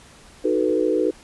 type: chord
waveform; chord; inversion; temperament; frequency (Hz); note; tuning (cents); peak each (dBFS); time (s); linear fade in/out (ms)
sine; B dominant seventh; first; equal; 311.1 / 370 / 440 / 493.9; D#4 / F#4 / A4 / B4; 0 / 0 / 0 / 0; -23; 0.44-1.11; 10
effects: pink hiss -48 dBFS RMS until 1.23 s + resampled to 24000 Hz